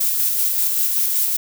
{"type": "noise with tremolo", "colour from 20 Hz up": "violet", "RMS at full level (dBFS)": -18, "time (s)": [0, 1.37], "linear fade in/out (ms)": 10, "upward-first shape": "square", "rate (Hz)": 5.2, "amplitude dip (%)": 25, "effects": []}